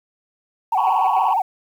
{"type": "tone with vibrato", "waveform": "sine", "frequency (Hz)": 830.6, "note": "G#5", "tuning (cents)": 0, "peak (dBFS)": -15, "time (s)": [0.72, 1.42], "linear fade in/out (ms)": 5, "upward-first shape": "sine", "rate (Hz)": 17, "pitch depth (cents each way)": 200}
{"type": "chord", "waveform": "sine", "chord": "F# suspended fourth", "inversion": "none", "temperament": "equal with one note detuned", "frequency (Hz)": [758.6, 987.8, 1108.7], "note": ["F#5", "B5", "C#6"], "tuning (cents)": [43, 0, 0], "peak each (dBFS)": -22, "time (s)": [0.77, 1.34], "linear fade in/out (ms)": 10}
{"effects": ["tanh soft clip ceiling -10 dBFS", "8-bit"]}